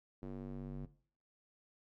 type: tone with band-pass filter sweep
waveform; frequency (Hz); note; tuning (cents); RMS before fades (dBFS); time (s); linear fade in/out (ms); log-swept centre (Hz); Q
square; 47.91; G1; -39; -44; 0.22-0.86; 10; 300 to 170; 1.2
effects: noise-tail reverb RT60 0.5 s tail -17 dB re dry